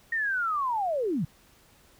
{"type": "linear sweep", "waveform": "sine", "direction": "down", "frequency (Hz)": [1874, 130.81], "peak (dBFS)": -25, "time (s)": [0.12, 1.25], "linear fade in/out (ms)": 5, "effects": ["pink hiss -59 dBFS RMS until 1.99 s"]}